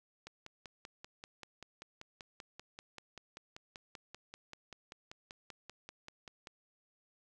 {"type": "click train", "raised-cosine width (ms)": 0.2, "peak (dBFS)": -30, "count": 33, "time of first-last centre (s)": [0.27, 6.472], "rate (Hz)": 5.16, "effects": []}